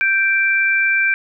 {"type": "tone pair together", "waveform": "sine", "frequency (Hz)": [1568, 2349], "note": ["G6", "D7"], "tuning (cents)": [0, 0], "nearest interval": "perfect fifth", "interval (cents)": 700, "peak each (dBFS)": -16, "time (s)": [0.01, 1.14], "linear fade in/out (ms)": 0, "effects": []}